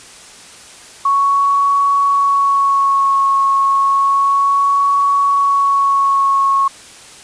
sine tone with vibrato, 1108.7 Hz, C#6, in tune, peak -10 dBFS, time 1.05-6.68 s, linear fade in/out 5 ms, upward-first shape sine, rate 0.31 Hz, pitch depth 18 cents each way, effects white hiss -38 dBFS RMS until 7.23 s + resampled to 22050 Hz

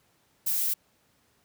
violet noise, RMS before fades -27 dBFS, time 0.46-0.74 s, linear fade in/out 10 ms, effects pink hiss -67 dBFS RMS until 1.44 s + high-pass 80 Hz 12 dB/octave

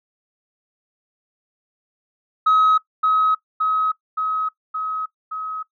sine tone with echo, 1274 Hz, D#6, 41 cents sharp, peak -10 dBFS, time 2.46-2.78 s, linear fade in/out 10 ms, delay 570 ms, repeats 5, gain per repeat -3 dB, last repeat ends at 5.63 s, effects noise-tail reverb RT60 0.1 s tail -19 dB re dry + tanh soft clip ceiling -10 dBFS

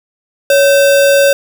sine tone with sample-and-hold, 559 Hz, C#5, 14 cents sharp, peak -5 dBFS, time 0.5-1.33 s, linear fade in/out 2 ms, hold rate 2100 Hz, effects none

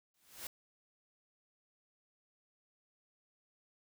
white noise with exponential growth, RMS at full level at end -41 dBFS, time 0.14-0.47 s, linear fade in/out 2 ms, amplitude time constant 70 ms, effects none

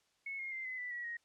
sine tone with pitch steps, 2196 / 2140 / 2085 / 2031 / 1979.1 / 1928.4 / 1878.9 Hz, C#7 / C7 / C7 / B6 / B6 / B6 / A#6, -17 / +38 / -7 / +48 / +3 / -42 / +13 cents, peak -39 dBFS, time 0.26-1.17 s, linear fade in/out 5 ms, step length 130 ms, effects white hiss -75 dBFS RMS until 1.24 s + low-pass 7000 Hz 12 dB/octave

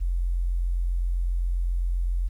sine tone, 43.79 Hz, F1, 5 cents sharp, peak -22 dBFS, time 0-2.29 s, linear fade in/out 20 ms, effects 10-bit

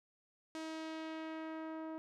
sawtooth tone with low-pass filter sweep, 318.6 Hz, D#4, 41 cents sharp, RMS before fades -44 dBFS, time 0.55-1.98 s, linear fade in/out 0 ms, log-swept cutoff 7200 to 1000 Hz, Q 0.92, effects none

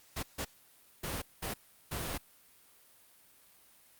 pink noise bursts at uneven times, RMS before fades -37 dBFS, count 5, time 0.16-0.23 / 0.38-0.45 / 1.03-1.22 / 1.42-1.54 / 1.91-2.18 s, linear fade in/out 10 ms, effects white hiss -62 dBFS RMS until 3.99 s + Opus 48 kbps

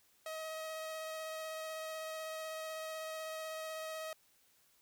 sawtooth tone with vibrato, 634 Hz, D#5, 32 cents sharp, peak -37 dBFS, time 0.26-4.13 s, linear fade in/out 2 ms, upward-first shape square, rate 16 Hz, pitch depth 8 cents each way, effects white hiss -70 dBFS RMS until 4.81 s

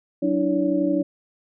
sine tone cluster, 186.2 / 292.7 / 324.6 / 566 Hz, F#3 / D4 / E4 / C#5, +11 / -6 / -27 / +36 cents, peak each -29 / -21 / -24 / -26 dBFS, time 0.22-1.03 s, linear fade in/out 10 ms, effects none

